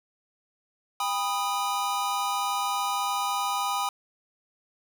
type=chord; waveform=square; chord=G augmented; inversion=none; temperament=equal with one note detuned; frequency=801.4 / 987.8 / 1244.5 Hz; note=G5 / B5 / D#6; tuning=+38 / 0 / 0 cents; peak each=-31 dBFS; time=1-3.89 s; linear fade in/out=2 ms; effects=none